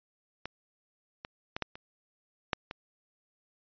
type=clicks; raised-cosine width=0.3 ms; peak=-20 / -23 / -18 / -14 / -28 / -11 / -22 dBFS; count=7; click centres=0.456 / 1.249 / 1.565 / 1.623 / 1.755 / 2.532 / 2.711 s; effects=resampled to 11025 Hz